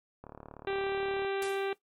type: click train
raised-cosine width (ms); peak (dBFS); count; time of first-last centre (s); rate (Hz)
1; -31; 38; 0.24-1.248; 36.7
type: harmonic tone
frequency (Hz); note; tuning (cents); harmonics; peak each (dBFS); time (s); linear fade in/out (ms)
392; G4; 0; 1 / 2 / 3 / 4 / 5 / 6 / 7 / 8 / 9 / 10; -31 / -38 / -44 / -42 / -47 / -46 / -46 / -51 / -50 / -52; 0.67-1.73; 2
type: noise with exponential decay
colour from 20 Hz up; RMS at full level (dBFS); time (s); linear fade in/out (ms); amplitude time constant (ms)
white; -40; 1.42-1.78; 1; 78
effects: noise-tail reverb RT60 0.1 s tail -17 dB re dry + MP3 64 kbps